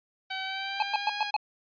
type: tone with pitch glide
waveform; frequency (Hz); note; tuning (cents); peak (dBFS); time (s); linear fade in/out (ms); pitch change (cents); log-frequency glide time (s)
10% pulse; 763 to 822.5; G5 to G#5; -47 to -17; -23; 0.3-1.31; 10; +130; 0.44-1.15
type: tone bursts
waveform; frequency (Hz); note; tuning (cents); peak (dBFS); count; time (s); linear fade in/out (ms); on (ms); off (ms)
square; 849; G#5; +38; -23; 5; 0.8-1.365; 2; 25; 110
effects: resampled to 11025 Hz